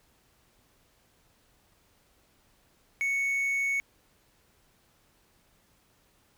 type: tone with quantisation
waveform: triangle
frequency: 2217 Hz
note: C#7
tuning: in tune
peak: -24 dBFS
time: 3.01-3.8 s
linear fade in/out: 0 ms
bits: 9
effects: pink hiss -66 dBFS RMS until 6.37 s